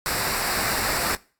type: noise with comb filter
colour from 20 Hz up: pink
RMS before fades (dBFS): -25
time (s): 0.06-1.15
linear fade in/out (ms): 0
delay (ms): 0.31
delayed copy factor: -0.65
effects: noise-tail reverb RT60 0.4 s tail -22 dB re dry + AAC 64 kbps